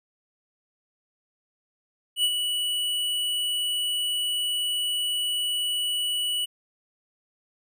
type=tone with ADSR envelope; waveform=square; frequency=2947 Hz; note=F#7; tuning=8 cents flat; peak=-19 dBFS; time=2.16-6.46 s; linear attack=80 ms; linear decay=53 ms; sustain=-6 dB; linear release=19 ms; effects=none